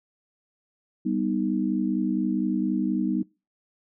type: chord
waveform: sine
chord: G augmented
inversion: none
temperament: equal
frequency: 196 / 246.9 / 311.1 Hz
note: G3 / B3 / D#4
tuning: 0 / 0 / 0 cents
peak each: -27 dBFS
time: 1.05-3.23 s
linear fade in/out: 10 ms
effects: noise-tail reverb RT60 0.3 s tail -25 dB re dry